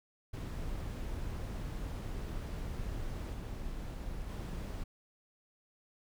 brown noise with level steps, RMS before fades -39 / -41 / -39 dBFS, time 0.33-4.84 s, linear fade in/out 10 ms, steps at 3.33 / 4.29 s, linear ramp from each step 2 ms, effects none

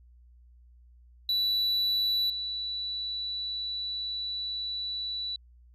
triangle / sine tone pair in turn, 3951 / 3951 Hz, B7 / B7, 0 / 0 cents, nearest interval unison, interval 0 cents, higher neither, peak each -23 / -31 dBFS, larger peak first, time 1.29-2.3 / 2.3-5.36 s, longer second, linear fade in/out 2 ms, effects added 60 Hz sine -53 dBFS peak until 5.74 s + resampled to 32000 Hz

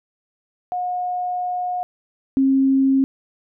sine tone pair in turn, 722 / 268.7 Hz, F#5 / C4, -43 / +46 cents, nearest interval octave + perfect fourth, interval 1711 cents, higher first, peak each -21 / -13 dBFS, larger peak second, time 0.72-1.83 / 2.37-3.04 s, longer first, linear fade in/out 0 ms, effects none

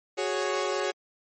sawtooth chord, F# suspended second, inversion none, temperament equal, 370 / 415.3 / 554.4 Hz, F#4 / G#4 / C#5, 0 / 0 / 0 cents, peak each -27 dBFS, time 0.17-0.92 s, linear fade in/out 20 ms, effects MP3 32 kbps

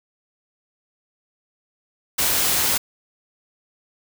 white noise, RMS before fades -20 dBFS, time 2.18-2.78 s, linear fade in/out 10 ms, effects none

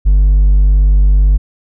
sine tone with hard clipping, 49 Hz, G1, in tune, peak -6 dBFS, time 0.05-1.38 s, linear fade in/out 20 ms, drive 2 dB, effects none

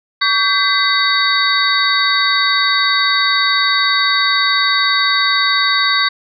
sine tone cluster, 1135 / 1565 / 2016 / 3781 / 4514 Hz, C#6 / G6 / B6 / A#7 / C#8, +41 / -3 / +35 / +24 / +31 cents, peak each -18 dBFS, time 0.21-6.09 s, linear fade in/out 10 ms, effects none

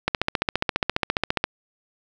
click train, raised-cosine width 0.3 ms, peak -4 dBFS, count 21, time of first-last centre 0.08-1.441 s, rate 14.7 Hz, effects 7-bit

